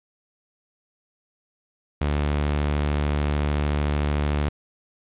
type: tone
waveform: sawtooth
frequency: 73.42 Hz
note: D2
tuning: in tune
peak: -17 dBFS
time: 2.01-4.49 s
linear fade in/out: 5 ms
effects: resampled to 8000 Hz + 8-bit